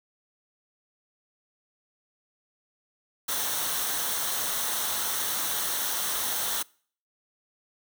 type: noise with comb filter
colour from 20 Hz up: white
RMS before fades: -29 dBFS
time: 3.28-6.63 s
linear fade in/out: 10 ms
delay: 0.41 ms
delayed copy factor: -0.55
effects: noise-tail reverb RT60 0.5 s tail -25 dB re dry